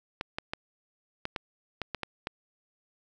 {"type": "clicks", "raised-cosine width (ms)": 0.3, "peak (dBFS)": -16, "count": 9, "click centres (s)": [0.211, 0.385, 0.535, 1.254, 1.362, 1.817, 1.947, 2.033, 2.271], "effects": []}